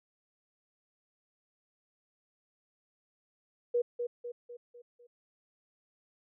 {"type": "tone with echo", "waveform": "sine", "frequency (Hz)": 481.6, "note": "B4", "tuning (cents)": -44, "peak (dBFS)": -25, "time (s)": [3.74, 3.82], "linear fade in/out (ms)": 10, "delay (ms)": 250, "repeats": 5, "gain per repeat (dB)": -6, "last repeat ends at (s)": 5.07, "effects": []}